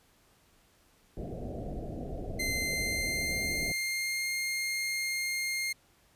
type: low-pass noise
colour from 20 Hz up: pink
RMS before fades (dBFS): -38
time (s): 1.17-3.72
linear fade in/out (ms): 2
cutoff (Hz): 730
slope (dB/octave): 96
type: tone with pitch glide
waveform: sawtooth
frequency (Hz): 2078 to 2123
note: C7 to C7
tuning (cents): -12 to +25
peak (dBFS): -27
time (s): 2.39-5.73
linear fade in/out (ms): 10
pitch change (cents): +37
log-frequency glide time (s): 2.52-4.27
effects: pink hiss -65 dBFS RMS until 6.15 s + resampled to 32000 Hz